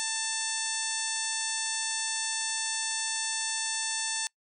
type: harmonic tone with a mistuned harmonic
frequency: 888 Hz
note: A5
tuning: 16 cents sharp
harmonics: 1 / 2 / 3 / 4 / 5 / 6 / 7 / 8 / 9 / 10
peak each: -41 / -38 / -41 / -39 / -38 / -40 / -37 / -40 / -37 / -37 dBFS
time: 0-4.27 s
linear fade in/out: 0 ms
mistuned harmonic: 6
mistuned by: +34 cents
effects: noise-tail reverb RT60 0.1 s tail -24 dB re dry